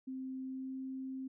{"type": "tone with pitch glide", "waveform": "sine", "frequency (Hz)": [261.6, 263.4], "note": ["C4", "C4"], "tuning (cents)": [0, 12], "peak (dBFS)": -39, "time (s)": [0.07, 1.28], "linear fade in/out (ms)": 10, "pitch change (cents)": 12, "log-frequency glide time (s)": [0.42, 0.76], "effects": []}